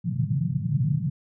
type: band-pass noise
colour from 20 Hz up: pink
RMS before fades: -25 dBFS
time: 0.04-1.1 s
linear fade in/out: 10 ms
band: 120 to 170 Hz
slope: 48 dB/octave
effects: none